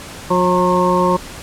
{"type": "harmonic tone with a mistuned harmonic", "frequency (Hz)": 180, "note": "F#3", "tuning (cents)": -47, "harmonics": [1, 2, 3, 5, 6], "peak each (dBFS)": [-18, -18, -18, -18, -18], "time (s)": [0.3, 1.17], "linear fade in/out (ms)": 10, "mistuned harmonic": 5, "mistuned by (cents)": 34, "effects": ["pink hiss -33 dBFS RMS until 1.42 s", "low-pass 11000 Hz 12 dB/octave"]}